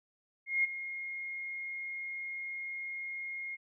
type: tone with ADSR envelope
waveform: sine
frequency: 2143 Hz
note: C7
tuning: 41 cents sharp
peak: -24 dBFS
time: 0.46-3.57 s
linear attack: 180 ms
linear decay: 17 ms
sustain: -13 dB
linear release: 30 ms
effects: none